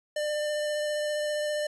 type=tone with vibrato; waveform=square; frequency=598 Hz; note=D5; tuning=31 cents sharp; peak=-28 dBFS; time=0.16-1.67 s; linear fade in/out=5 ms; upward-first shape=sine; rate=15 Hz; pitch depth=9 cents each way; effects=resampled to 24000 Hz